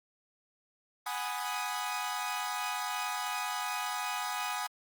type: chord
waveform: sawtooth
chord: G# minor seventh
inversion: third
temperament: equal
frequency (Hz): 740 / 830.6 / 987.8 / 1244.5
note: F#5 / G#5 / B5 / D#6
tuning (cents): 0 / 0 / 0 / 0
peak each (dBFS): -36 / -34 / -36 / -34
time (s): 1.06-4.67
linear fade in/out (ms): 5
effects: Opus 24 kbps

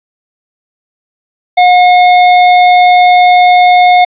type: tone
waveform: square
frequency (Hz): 721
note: F#5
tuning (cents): -45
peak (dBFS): -3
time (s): 1.57-4.05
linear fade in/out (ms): 10
effects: resampled to 8000 Hz + 7-bit

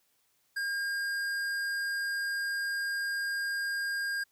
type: tone with hard clipping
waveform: sine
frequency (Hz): 1613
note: G6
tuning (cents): +49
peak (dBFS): -32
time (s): 0.56-4.24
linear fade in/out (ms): 10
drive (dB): 12
effects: white hiss -72 dBFS RMS until 4.31 s

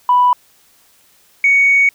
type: tone pair in turn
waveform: sine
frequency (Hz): 987.8 / 2232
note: B5 / C#7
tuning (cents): 0 / +11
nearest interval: octave + major second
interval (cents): 1411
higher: second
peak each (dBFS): -7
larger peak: neither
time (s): 0.09-0.33 / 1.44-1.89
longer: second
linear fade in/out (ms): 2
effects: tanh soft clip ceiling -3 dBFS + white hiss -52 dBFS RMS until 1.94 s

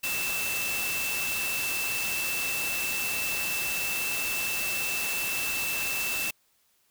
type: tone in noise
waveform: sine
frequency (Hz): 2656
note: E7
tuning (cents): +12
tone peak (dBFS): -30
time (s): 0.03-6.31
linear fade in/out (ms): 10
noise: white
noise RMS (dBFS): -32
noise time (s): 0.03-6.31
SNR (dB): -1
effects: white hiss -68 dBFS RMS until 6.9 s

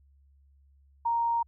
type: tone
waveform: sine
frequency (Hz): 932.3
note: A#5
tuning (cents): 0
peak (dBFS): -24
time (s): 1.05-1.43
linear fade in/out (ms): 10
effects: added 69 Hz sine -58 dBFS peak until 1.47 s

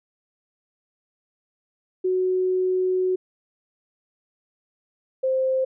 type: tone pair in turn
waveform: sine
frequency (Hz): 370 / 523.3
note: F#4 / C5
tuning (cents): 0 / 0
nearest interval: tritone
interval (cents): 600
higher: second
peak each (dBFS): -19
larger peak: neither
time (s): 2.04-3.16 / 5.23-5.65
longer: first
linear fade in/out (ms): 10
effects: none

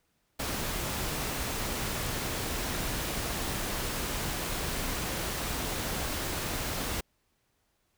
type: noise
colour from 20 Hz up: pink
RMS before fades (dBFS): -33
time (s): 0.39-7.01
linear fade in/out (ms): 10
effects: pink hiss -74 dBFS RMS until 7.97 s

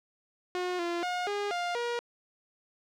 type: tone with pitch steps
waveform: sawtooth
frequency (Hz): 361 / 344.3 / 718 / 408.6 / 703 / 476.6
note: F#4 / F4 / F5 / G#4 / F5 / A#4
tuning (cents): -43 / -25 / +48 / -28 / +11 / +38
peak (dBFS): -26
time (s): 0.55-1.99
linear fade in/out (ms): 0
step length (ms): 240
effects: low-pass 5000 Hz 12 dB/octave + 11-bit

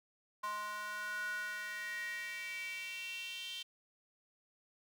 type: tone with high-pass filter sweep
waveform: square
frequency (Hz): 209.4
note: G#3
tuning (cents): +15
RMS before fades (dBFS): -42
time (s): 0.43-3.63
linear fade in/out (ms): 10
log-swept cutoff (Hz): 1100 to 3200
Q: 6.8
effects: none

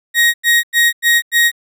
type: tone bursts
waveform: 35% pulse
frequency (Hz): 1882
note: A#6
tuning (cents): +16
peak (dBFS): -7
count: 5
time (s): 0.14-1.516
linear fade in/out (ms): 50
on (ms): 200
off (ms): 94
effects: none

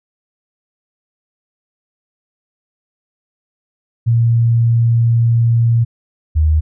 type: tone pair in turn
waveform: sine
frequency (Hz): 116.54 / 77.63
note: A#2 / D#2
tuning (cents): 0 / -3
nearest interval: perfect fifth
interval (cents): 703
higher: first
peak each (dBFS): -9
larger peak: neither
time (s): 4.06-5.85 / 6.35-6.61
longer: first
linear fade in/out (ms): 20
effects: none

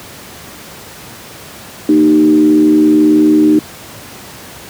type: tone with frequency modulation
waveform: sine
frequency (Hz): 306.6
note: D#4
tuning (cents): -25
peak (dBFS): -5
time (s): 1.89-3.59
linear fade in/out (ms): 2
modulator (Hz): 78.1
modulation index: 0.62
effects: pink hiss -32 dBFS RMS until 4.69 s + high-pass 100 Hz 12 dB/octave

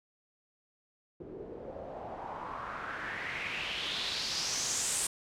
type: noise with low-pass filter sweep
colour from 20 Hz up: white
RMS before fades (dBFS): -37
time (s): 1.2-5.07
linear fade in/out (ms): 5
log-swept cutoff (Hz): 350 to 9100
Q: 3.4
effects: none

